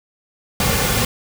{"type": "noise with comb filter", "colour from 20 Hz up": "pink", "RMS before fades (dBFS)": -18, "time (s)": [0.6, 1.05], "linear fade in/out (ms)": 2, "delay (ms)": 3.1, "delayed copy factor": -0.55, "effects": []}